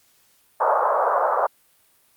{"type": "band-pass noise", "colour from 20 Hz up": "pink", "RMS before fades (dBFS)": -20, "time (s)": [0.6, 1.47], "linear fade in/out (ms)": 10, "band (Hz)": [510, 1300], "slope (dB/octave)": 48, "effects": ["white hiss -60 dBFS RMS until 2.16 s", "Opus 48 kbps"]}